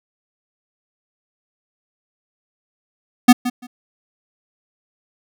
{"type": "tone with echo", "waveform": "square", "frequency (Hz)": 246.9, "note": "B3", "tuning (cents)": 0, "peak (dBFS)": -4, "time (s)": [3.28, 3.33], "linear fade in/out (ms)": 10, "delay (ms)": 170, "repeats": 2, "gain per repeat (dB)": -15, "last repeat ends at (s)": 3.67, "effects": []}